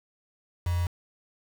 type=tone with quantisation; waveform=sine; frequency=87.31 Hz; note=F2; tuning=in tune; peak=-24 dBFS; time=0.66-0.87 s; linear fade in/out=5 ms; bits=6; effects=none